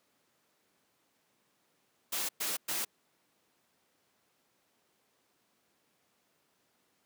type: noise bursts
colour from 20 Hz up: white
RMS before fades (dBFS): -34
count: 3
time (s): 2.12-2.85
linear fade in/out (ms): 10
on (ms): 170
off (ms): 110
effects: pink hiss -73 dBFS RMS until 7.05 s + high-pass 200 Hz 12 dB/octave